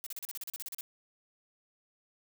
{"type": "noise bursts", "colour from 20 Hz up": "blue", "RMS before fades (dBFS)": -40, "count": 13, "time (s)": [0.04, 0.809], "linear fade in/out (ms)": 0, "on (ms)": 25, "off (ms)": 37, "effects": []}